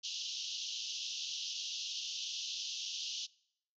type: band-pass noise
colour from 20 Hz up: pink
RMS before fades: -41 dBFS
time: 0.03-3.27 s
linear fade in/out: 20 ms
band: 2800 to 6400 Hz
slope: 96 dB/octave
effects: noise-tail reverb RT60 0.7 s tail -23 dB re dry